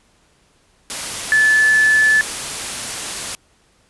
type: tone in noise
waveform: sine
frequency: 1737 Hz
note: A6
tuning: 23 cents flat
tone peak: -10 dBFS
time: 1.32-2.21 s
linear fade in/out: 0 ms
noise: white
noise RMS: -25 dBFS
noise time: 0.9-3.35 s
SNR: +12 dB
effects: pink hiss -57 dBFS RMS until 3.89 s + resampled to 24000 Hz